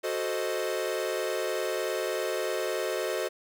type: chord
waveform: 45% pulse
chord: F# diminished seventh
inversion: none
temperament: equal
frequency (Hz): 370 / 440 / 523.3 / 622.3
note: F#4 / A4 / C5 / Eb5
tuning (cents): 0 / 0 / 0 / 0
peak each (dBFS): -34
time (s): 0.03-3.29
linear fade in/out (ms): 20
effects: none